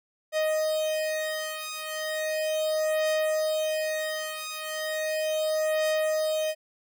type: beating tone pair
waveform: 45% pulse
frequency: 623 / 623.36 Hz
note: D#5 / D#5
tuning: +2 / +3 cents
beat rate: 0.36 Hz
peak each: -29 dBFS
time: 0.32-6.55 s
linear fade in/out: 50 ms
effects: none